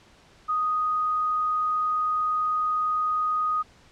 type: tone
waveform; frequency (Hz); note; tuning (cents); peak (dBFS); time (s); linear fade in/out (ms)
sine; 1244.5; D#6; 0; -22; 0.48-3.63; 20
effects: pink hiss -55 dBFS RMS until 3.91 s + low-pass 6000 Hz 12 dB/octave